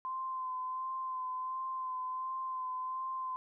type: tone with vibrato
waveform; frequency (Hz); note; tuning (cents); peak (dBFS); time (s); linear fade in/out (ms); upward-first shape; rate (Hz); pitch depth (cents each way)
sine; 1034; C6; -21; -35; 0.05-3.36; 0; sine; 1.4; 21
effects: none